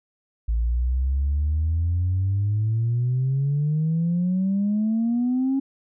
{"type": "exponential sweep", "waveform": "sine", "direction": "up", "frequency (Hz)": [55, 274], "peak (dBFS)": -18, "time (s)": [0.48, 5.6], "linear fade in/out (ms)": 10, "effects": ["tanh soft clip ceiling -16 dBFS"]}